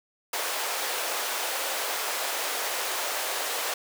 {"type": "high-pass noise", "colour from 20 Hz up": "pink", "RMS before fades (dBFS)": -30, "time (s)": [0.33, 3.74], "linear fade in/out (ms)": 5, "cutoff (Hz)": 490, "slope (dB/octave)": 24, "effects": []}